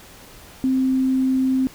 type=tone; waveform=sine; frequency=261.6 Hz; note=C4; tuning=in tune; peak=-16 dBFS; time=0.64-1.67 s; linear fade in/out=0 ms; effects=pink hiss -44 dBFS RMS until 1.74 s